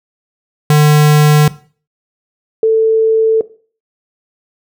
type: tone pair in turn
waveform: square / sine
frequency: 150 / 443.9 Hz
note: D3 / A4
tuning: +37 / +15 cents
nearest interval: octave + perfect fifth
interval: 1878 cents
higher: second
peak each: -6 dBFS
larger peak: neither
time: 0.7-1.48 / 2.63-3.41 s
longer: neither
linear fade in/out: 2 ms
effects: noise-tail reverb RT60 0.4 s tail -17 dB re dry